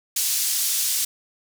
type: band-pass noise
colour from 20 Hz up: pink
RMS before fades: -23 dBFS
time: 0.16-1.05 s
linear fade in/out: 5 ms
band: 5700 to 16000 Hz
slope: 12 dB/octave
effects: none

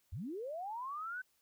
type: linear sweep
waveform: sine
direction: up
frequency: 65.6 to 1539 Hz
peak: -39 dBFS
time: 0.12-1.22 s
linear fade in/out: 10 ms
effects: white hiss -75 dBFS RMS until 1.41 s

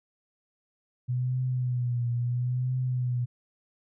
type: tone with vibrato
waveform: sine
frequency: 123.8 Hz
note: B2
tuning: 5 cents sharp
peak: -25 dBFS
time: 1.08-3.26 s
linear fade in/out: 20 ms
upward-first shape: triangle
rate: 0.74 Hz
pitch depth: 66 cents each way
effects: none

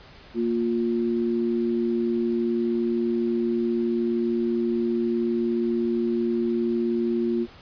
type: tone pair together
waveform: sine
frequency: 233.1 / 352.4 Hz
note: A#3 / F4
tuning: 0 / +16 cents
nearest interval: perfect fifth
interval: 716 cents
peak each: -24 / -24 dBFS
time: 0.34-7.47 s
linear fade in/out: 50 ms
effects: pink hiss -48 dBFS RMS until 7.61 s + resampled to 11025 Hz

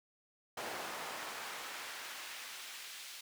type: noise with high-pass filter sweep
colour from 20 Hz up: brown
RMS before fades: -45 dBFS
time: 0.57-3.21 s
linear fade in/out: 5 ms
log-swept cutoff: 640 to 3300 Hz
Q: 0.74
effects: none

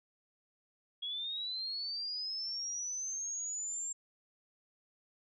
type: linear sweep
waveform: sine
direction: up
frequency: 3309 to 7450 Hz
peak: -36 dBFS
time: 1.02-3.93 s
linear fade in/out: 10 ms
effects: none

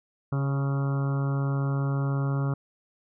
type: harmonic tone with a mistuned harmonic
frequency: 138.59 Hz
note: C#3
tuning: in tune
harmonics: 1 / 2 / 3 / 4 / 5 / 6 / 7 / 8 / 9 / 10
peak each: -24 / -35 / -39 / -41 / -45 / -46 / -47 / -43 / -43 / -44 dBFS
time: 0.32-2.54 s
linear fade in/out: 5 ms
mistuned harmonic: 3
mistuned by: -23 cents
effects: none

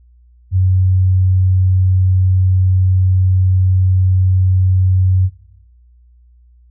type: tone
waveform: sine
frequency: 93.1 Hz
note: F#2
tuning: 11 cents sharp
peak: -9 dBFS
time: 0.51-5.3 s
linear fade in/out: 50 ms
effects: noise-tail reverb RT60 0.8 s tail -19 dB re dry + added 60 Hz sine -44 dBFS peak until 6.7 s

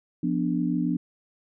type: chord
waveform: sine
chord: B diminished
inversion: second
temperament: equal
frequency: 174.61 / 246.9 / 293.7 Hz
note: F3 / B3 / D4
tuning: 0 / 0 / 0 cents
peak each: -27 dBFS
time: 0.23-0.97 s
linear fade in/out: 5 ms
effects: none

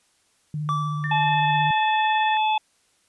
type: tone with vibrato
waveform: sine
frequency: 150.5 Hz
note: D3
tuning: 43 cents sharp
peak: -25 dBFS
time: 0.54-1.71 s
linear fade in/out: 2 ms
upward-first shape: square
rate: 16 Hz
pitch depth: 23 cents each way
type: tone with exponential decay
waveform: triangle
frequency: 1160 Hz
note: D6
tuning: 22 cents flat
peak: -19 dBFS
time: 0.69-1.71 s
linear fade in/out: 0 ms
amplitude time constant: 220 ms
type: tone with tremolo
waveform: sine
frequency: 1800 Hz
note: A6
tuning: 39 cents sharp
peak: -25 dBFS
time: 1.04-2.37 s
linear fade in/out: 0 ms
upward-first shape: sine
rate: 18 Hz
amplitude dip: 60%
type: harmonic tone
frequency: 863 Hz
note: A5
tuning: 34 cents flat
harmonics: 1 / 3 / 4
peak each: -19 / -29 / -31 dBFS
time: 1.11-2.58 s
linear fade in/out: 5 ms
effects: white hiss -64 dBFS RMS until 3.08 s + resampled to 24000 Hz

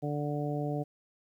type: harmonic tone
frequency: 146.83 Hz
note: D3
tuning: in tune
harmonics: 1 / 2 / 3 / 4 / 5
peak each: -33 / -36 / -38 / -39 / -40 dBFS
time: 0.02-0.84 s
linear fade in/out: 20 ms
effects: 11-bit

